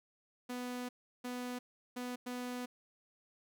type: tone bursts at uneven times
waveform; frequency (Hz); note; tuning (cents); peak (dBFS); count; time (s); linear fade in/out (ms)
sawtooth; 247.6; B3; +5; -35; 4; 0.49-0.89 / 1.24-1.59 / 1.96-2.16 / 2.26-2.66; 10
effects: none